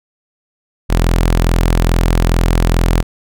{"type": "tone", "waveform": "sawtooth", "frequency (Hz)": 42.36, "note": "E1", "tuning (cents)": 48, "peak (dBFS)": -6, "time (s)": [0.89, 3.03], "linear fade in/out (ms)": 20, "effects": []}